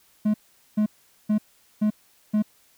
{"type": "tone bursts", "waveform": "triangle", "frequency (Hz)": 212.2, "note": "G#3", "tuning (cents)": 38, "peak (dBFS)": -16, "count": 5, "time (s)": [0.25, 2.425], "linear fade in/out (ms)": 10, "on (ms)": 91, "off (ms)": 430, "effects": ["white hiss -60 dBFS RMS until 2.77 s"]}